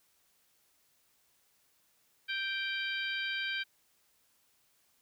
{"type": "harmonic tone with a mistuned harmonic", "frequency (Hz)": 784, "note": "G5", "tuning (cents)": 0, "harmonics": [2, 3, 4, 5, 6], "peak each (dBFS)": [-36, -38, -39, -44, -46], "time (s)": [2.28, 3.64], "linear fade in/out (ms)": 20, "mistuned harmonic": 5, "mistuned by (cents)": -44, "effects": ["white hiss -71 dBFS RMS until 5.01 s"]}